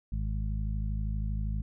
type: harmonic tone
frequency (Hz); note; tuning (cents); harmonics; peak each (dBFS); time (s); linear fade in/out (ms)
52.6; G#1; +23; 1 / 2 / 3 / 4; -30 / -36 / -40 / -42; 0.12-1.62; 5
effects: none